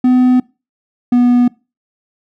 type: tone pair in turn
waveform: triangle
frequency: 252 / 244.5 Hz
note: B3 / B3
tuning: +35 / -17 cents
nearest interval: minor second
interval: 52 cents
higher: first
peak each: -5 dBFS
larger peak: neither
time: 0.04-0.4 / 1.12-1.48 s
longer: neither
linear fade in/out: 5 ms
effects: noise-tail reverb RT60 0.3 s tail -24 dB re dry